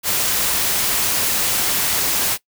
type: noise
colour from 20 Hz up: white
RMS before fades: -19 dBFS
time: 0.03-2.38 s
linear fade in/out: 50 ms
effects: noise-tail reverb RT60 0.1 s tail -20 dB re dry